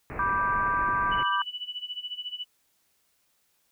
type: low-pass noise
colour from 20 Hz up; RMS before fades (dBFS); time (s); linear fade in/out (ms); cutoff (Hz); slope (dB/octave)
pink; -37; 0.1-1.23; 0; 2500; 96
type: chord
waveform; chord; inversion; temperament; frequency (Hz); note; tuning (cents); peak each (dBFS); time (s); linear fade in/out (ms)
sine; G major; first; just; 980 / 1176 / 1568; B5 / D6 / G6; -14 / +2 / 0; -29 / -26 / -29; 0.19-1.42; 2
type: tone with tremolo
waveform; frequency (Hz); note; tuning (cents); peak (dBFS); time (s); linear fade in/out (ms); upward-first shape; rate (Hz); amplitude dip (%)
sine; 2964; F#7; +2; -30; 1.11-2.45; 20; sine; 14; 85
effects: white hiss -70 dBFS RMS until 3.71 s

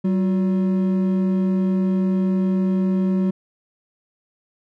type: tone pair together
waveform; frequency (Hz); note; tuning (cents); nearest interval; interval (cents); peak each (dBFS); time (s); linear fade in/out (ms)
triangle; 190 / 359.3; F#3 / F4; +46 / +49; major seventh; 1103; -15 / -26; 0.04-3.31; 10
effects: none

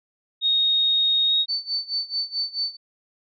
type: tone with pitch glide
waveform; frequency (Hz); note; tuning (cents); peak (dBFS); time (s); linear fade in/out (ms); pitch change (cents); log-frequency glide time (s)
sine; 3729 to 3759; A#7 to A#7; 0 to +14; -17; 0.41-1.46; 50; +14; 1.27-1.34
type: tone with tremolo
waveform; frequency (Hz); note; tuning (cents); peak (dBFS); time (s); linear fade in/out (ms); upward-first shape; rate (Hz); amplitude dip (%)
sine; 4523; C#8; +34; -21; 1.48-2.77; 20; sine; 4.6; 90
effects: none

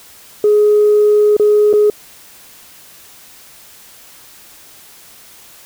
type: tone with dropouts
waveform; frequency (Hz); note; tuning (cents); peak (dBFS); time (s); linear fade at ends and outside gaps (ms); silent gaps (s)
sine; 419; G#4; +15; -6; 0.44-1.9; 2; 1.367-1.397 / 1.73-1.736
effects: tanh soft clip ceiling -3 dBFS + white hiss -41 dBFS RMS until 5.65 s

